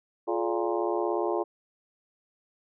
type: harmonic tone with a mistuned harmonic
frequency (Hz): 116.54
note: A#2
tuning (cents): 0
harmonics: 3 / 4 / 5 / 6 / 7 / 8 / 9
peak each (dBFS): -29 / -31 / -33 / -35 / -36 / -37 / -38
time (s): 0.27-1.44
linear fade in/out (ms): 20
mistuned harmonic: 4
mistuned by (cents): -150
effects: none